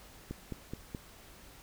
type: click train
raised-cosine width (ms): 3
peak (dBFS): -25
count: 4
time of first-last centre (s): 0.31-0.948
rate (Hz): 4.7
effects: added 50 Hz sine -60 dBFS peak until 1.62 s + pink hiss -55 dBFS RMS until 1.62 s